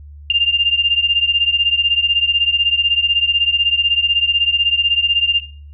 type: beating tone pair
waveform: sine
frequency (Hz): 2794 / 2810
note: F7 / F7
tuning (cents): 0 / +10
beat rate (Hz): 16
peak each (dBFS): -15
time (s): 0.3-5.4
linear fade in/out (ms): 2
effects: noise-tail reverb RT60 0.5 s tail -17 dB re dry + added 73 Hz sine -34 dBFS peak until 5.73 s